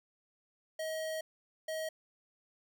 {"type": "tone bursts at uneven times", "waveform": "square", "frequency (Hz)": 634, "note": "D#5", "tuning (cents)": 32, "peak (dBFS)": -36, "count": 2, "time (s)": [[0.79, 1.21], [1.68, 1.89]], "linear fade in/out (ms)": 5, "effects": []}